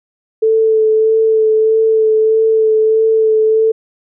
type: tone with vibrato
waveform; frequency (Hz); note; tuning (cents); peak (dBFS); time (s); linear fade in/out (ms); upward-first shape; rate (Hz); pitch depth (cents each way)
sine; 440; A4; 0; -8; 0.42-3.72; 10; sine; 1.6; 16
effects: none